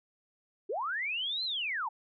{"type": "linear two-way sweep", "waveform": "sine", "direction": "up then down", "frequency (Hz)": [343.3, 4186, 792], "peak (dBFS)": -31, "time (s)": [0.69, 1.89], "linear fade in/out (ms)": 10, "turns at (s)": 1.44, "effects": []}